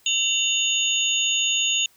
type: tone cluster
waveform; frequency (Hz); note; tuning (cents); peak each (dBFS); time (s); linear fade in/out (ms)
sine; 2762 / 2996 / 3623 / 6720; F7 / F#7 / A7 / G#8; -20 / +21 / +50 / +19; -25; 0.06-1.86; 2
effects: white hiss -58 dBFS RMS until 1.96 s